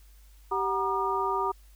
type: tone cluster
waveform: sine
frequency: 389.1 / 744 / 947 / 1209 Hz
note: G4 / F#5 / A#5 / D6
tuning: -13 / +9 / +27 / +50 cents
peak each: -31 / -35 / -29 / -30 dBFS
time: 0.51-1.52 s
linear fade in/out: 10 ms
effects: added 50 Hz sine -51 dBFS peak until 1.75 s + white hiss -63 dBFS RMS until 1.75 s